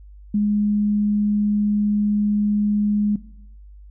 sine tone, 207.7 Hz, G#3, in tune, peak -16 dBFS, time 0.34-3.16 s, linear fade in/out 5 ms, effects noise-tail reverb RT60 0.8 s tail -18 dB re dry + added 50 Hz sine -40 dBFS peak until 3.9 s

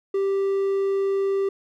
triangle tone, 392 Hz, G4, in tune, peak -18 dBFS, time 0.14-1.49 s, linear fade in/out 5 ms, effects none

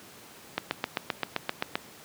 click train, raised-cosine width 0.3 ms, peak -10 dBFS, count 10, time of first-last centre 0.58-1.755 s, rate 7.66 Hz, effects pink hiss -49 dBFS RMS until 2.04 s + high-pass 150 Hz 12 dB/octave

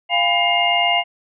sine tone cluster, 698 / 806 / 995 / 2123 / 2825 Hz, F5 / G5 / B5 / C7 / F7, -1 / +48 / +13 / +25 / +19 cents, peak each -19 / -24 / -28 / -20 / -19 dBFS, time 0.09-1.04 s, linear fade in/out 50 ms, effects none

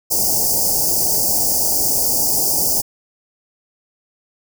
white band-stop noise, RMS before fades -17 dBFS, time 0.1-2.82 s, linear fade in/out 20 ms, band 890 to 4700 Hz, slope 96 dB/octave, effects none

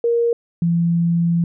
sine tone pair in turn, 469.1 / 169.63 Hz, A#4 / E3, +11 / +50 cents, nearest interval octave + tritone, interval 1761 cents, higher first, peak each -14 dBFS, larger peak neither, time 0.04-0.33 / 0.62-1.44 s, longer second, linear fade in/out 2 ms, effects none

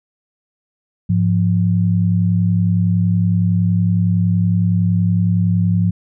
sine tone pair together, 103.83 / 174.62 Hz, G#2 / F3, 0 / 0 cents, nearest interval major sixth, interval 900 cents, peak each -15 dBFS, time 1.09-5.91 s, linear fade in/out 10 ms, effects none

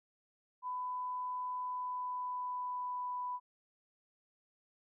sine tone with pitch glide, 1000 to 991.9 Hz, B5 to B5, +21 to +7 cents, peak -36 dBFS, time 0.62-3.4 s, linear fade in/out 50 ms, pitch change -14 cents, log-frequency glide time 1.62-3.15 s, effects none

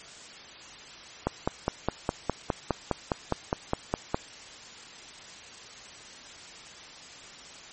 click train, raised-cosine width 1 ms, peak -10 dBFS, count 15, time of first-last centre 1.27-4.145 s, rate 4.87 Hz, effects white hiss -46 dBFS RMS until 7.72 s + MP3 32 kbps

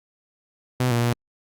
sawtooth tone with pitch steps, 126 / 118.6 / 119.8 Hz, B2 / A#2 / A#2, +35 / +30 / +48 cents, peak -15 dBFS, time 0.8-1.13 s, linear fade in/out 5 ms, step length 110 ms, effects Opus 48 kbps

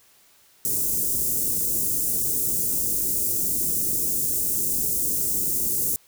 white band-stop noise, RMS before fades -24 dBFS, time 0.65-5.96 s, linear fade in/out 0 ms, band 420 to 7200 Hz, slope 24 dB/octave, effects white hiss -57 dBFS RMS until 6.07 s

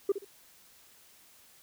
sine tone with echo, 397.5 Hz, G4, 24 cents sharp, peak -20 dBFS, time 0.09-0.12 s, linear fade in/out 5 ms, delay 64 ms, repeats 2, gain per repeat -12 dB, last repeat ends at 0.248 s, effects tanh soft clip ceiling -21 dBFS + white hiss -59 dBFS RMS until 1.62 s

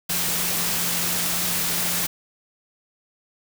sine tone in noise, 174.61 Hz, F3, in tune, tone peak -35 dBFS, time 0.09-2.07 s, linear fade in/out 10 ms, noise white, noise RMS -24 dBFS, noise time 0.09-2.07 s, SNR -14 dB, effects none

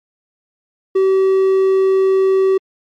triangle tone, 382.8 Hz, G4, 41 cents flat, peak -8 dBFS, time 0.95-2.58 s, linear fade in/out 10 ms, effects MP3 64 kbps

